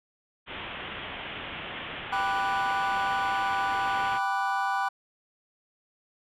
white low-pass noise, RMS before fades -38 dBFS, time 0.46-4.2 s, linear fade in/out 50 ms, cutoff 3400 Hz, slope 96 dB/octave
triangle chord, G major seventh, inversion none, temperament equal, 784 / 987.8 / 1174.7 / 1480 Hz, G5 / B5 / D6 / F#6, 0 / 0 / 0 / 0 cents, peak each -27 / -29 / -31 / -30 dBFS, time 2.12-4.89 s, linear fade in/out 10 ms
effects none

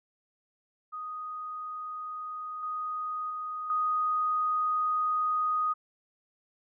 sine tone with level steps, 1244.5 Hz, D#6, in tune, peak -35 / -31 / -33 / -25 dBFS, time 0.92-5.74 s, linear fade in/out 20 ms, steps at 2.63 / 3.3 / 3.7 s, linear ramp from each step 2 ms, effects none

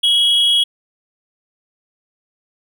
triangle tone pair together, 2960 / 3309 Hz, F#7 / G#7, 0 / -7 cents, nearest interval major second, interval 193 cents, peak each -19 / -10 dBFS, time 0.03-0.64 s, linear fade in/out 10 ms, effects none

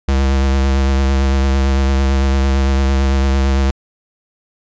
square tone with vibrato, 67.5 Hz, C#2, 45 cents flat, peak -12 dBFS, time 0.08-3.71 s, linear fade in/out 5 ms, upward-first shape triangle, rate 8.9 Hz, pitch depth 32 cents each way, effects resampled to 16000 Hz

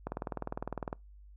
click train, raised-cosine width 1 ms, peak -21 dBFS, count 18, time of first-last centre 0.07-0.929 s, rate 19.8 Hz, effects noise-tail reverb RT60 0.2 s tail -26 dB re dry + added 50 Hz sine -51 dBFS peak until 1.36 s

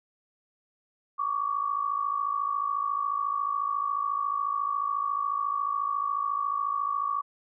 sine tone pair together, 1120.6 / 1174.7 Hz, C#6 / D6, +18 / 0 cents, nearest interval minor second, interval 82 cents, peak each -28 / -30 dBFS, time 1.18-7.22 s, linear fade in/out 20 ms, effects none

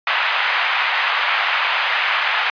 white band-pass noise, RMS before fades -19 dBFS, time 0.07-2.5 s, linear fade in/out 2 ms, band 790 to 2800 Hz, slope 24 dB/octave, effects resampled to 11025 Hz

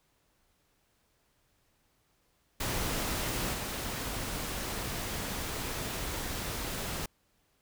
pink noise with level steps, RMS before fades -33 / -36 dBFS, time 2.6-7.06 s, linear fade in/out 5 ms, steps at 3.53 s, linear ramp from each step 10 ms, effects pink hiss -72 dBFS RMS until 7.61 s

